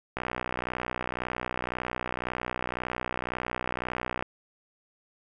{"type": "click train", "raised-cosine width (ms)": 0.5, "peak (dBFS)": -15, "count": 252, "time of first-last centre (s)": [0.17, 4.225], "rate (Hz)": 61.9, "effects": []}